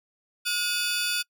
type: tone cluster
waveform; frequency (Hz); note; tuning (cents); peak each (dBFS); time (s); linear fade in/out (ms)
35% pulse; 1440 / 2535 / 3499 / 4583; F#6 / D#7 / A7 / D8; -47 / +32 / -10 / -43; -29; 0.45-1.23; 20
effects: noise-tail reverb RT60 0.1 s tail -26 dB re dry